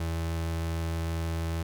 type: tone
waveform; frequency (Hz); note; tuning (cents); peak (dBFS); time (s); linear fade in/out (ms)
35% pulse; 82.41; E2; 0; -27; 0-1.63; 5
effects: none